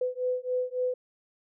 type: beating tone pair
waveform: sine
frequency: 501 / 504.6 Hz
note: B4 / B4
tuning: +25 / +37 cents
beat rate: 3.6 Hz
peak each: -30 dBFS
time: 0.01-0.94 s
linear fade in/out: 5 ms
effects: none